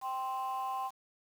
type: tone pair together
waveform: sine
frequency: 782.7 / 1046.5 Hz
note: G5 / C6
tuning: -3 / 0 cents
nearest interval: perfect fourth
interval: 503 cents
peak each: -34 / -34 dBFS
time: 0.01-0.91 s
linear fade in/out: 50 ms
effects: tanh soft clip ceiling -30 dBFS + 9-bit